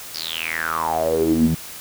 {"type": "tone with band-pass filter sweep", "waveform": "sawtooth", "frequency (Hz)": 81, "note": "E2", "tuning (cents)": -30, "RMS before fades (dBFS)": -21, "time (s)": [0.14, 1.55], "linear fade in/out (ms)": 10, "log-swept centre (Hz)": [5100, 180], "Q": 9.7, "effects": ["white hiss -36 dBFS RMS until 1.8 s"]}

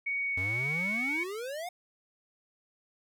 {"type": "tone with vibrato", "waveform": "sine", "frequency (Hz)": 2230, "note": "C#7", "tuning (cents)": 10, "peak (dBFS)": -29, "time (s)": [0.06, 1.24], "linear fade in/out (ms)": 10, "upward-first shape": "sine", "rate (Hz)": 2, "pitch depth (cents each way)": 8}
{"type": "exponential sweep", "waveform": "square", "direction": "up", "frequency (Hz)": [87.31, 739], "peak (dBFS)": -36, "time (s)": [0.37, 1.69], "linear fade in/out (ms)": 5}
{"effects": []}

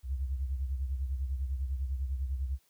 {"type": "beating tone pair", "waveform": "sine", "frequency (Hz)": [65.41, 75.41], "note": ["C2", "D2"], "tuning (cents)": [0, 46], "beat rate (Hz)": 10, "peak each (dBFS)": [-31, -39], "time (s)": [0.03, 2.59], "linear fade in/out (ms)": 50, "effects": ["white hiss -70 dBFS RMS until 2.69 s"]}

